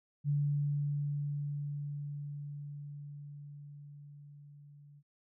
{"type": "tone with level ramp", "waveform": "sine", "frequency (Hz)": 144.7, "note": "D3", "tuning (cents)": -25, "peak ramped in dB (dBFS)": [-27, -54], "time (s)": [0.24, 5.03], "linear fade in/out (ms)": 50, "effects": []}